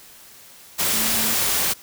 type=tone in noise; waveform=sine; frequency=222 Hz; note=A3; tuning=16 cents sharp; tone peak=-31 dBFS; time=0.92-1.35 s; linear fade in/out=20 ms; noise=white; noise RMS=-21 dBFS; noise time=0.78-1.74 s; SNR=-13 dB; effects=white hiss -46 dBFS RMS until 1.82 s